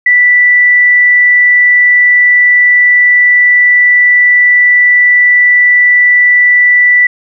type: tone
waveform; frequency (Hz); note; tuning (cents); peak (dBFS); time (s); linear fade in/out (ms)
sine; 1970; B6; -5; -3; 0.06-7.07; 5
effects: none